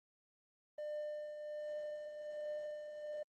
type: tone with tremolo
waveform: triangle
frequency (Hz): 600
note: D5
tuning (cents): +37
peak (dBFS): -36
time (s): 0.78-3.23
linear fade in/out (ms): 5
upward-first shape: triangle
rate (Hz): 1.3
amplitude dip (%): 55
effects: tanh soft clip ceiling -32 dBFS + Opus 24 kbps